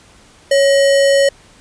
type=tone with sample-and-hold; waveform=sine; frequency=554.4 Hz; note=C#5; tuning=in tune; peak=-8 dBFS; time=0.51-1.29 s; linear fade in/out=5 ms; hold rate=2450 Hz; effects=pink hiss -46 dBFS RMS until 1.6 s + resampled to 22050 Hz